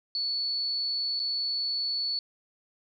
sine tone with dropouts, 4435 Hz, C#8, in tune, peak -27 dBFS, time 0.15-2.19 s, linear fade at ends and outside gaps 1 ms, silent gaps 1.194-1.199 s, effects none

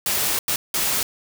white noise bursts at uneven times, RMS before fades -22 dBFS, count 3, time 0.06-0.39 / 0.48-0.56 / 0.74-1.03 s, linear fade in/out 2 ms, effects none

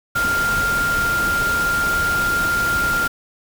sine tone in noise, 1396.9 Hz, F6, in tune, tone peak -17 dBFS, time 0.15-3.08 s, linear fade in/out 10 ms, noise pink, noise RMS -26 dBFS, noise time 0.15-3.08 s, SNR +6 dB, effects none

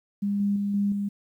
sine tone with level steps, 201.9 Hz, G#3, 49 cents flat, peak -23 / -21 / -24 / -21 / -25 dBFS, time 0.22-1.09 s, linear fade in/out 10 ms, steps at 0.4 / 0.56 / 0.74 / 0.92 s, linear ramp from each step 2 ms, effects 10-bit

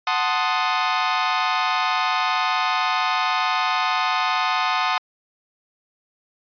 sawtooth chord, F# diminished seventh, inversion none, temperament equal, 740 / 880 / 1046.5 / 1244.5 Hz, F#5 / A5 / C6 / Eb6, 0 / 0 / 0 / 0 cents, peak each -21 / -22 / -21 / -20 dBFS, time 0.07-4.98 s, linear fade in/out 2 ms, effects resampled to 11025 Hz

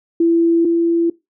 sine tone pair in turn, 334.8 / 336.7 Hz, E4 / E4, +27 / +37 cents, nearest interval unison, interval 10 cents, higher second, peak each -10 / -12 dBFS, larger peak first, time 0.2-0.65 / 0.65-1.1 s, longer neither, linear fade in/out 5 ms, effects noise-tail reverb RT60 0.2 s tail -20 dB re dry

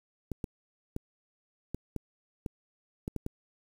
clicks, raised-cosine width 3 ms, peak -21 dBFS, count 9, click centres 0.317 / 0.442 / 0.964 / 1.746 / 1.963 / 2.462 / 3.079 / 3.163 / 3.264 s, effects 8-bit

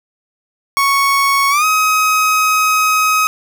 30% pulse tone with pitch glide, 1108.7 to 1266.2 Hz, C#6 to D#6, 0 to +30 cents, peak -8 dBFS, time 0.77-3.27 s, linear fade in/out 0 ms, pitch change +230 cents, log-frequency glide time 1.5-1.65 s, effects none

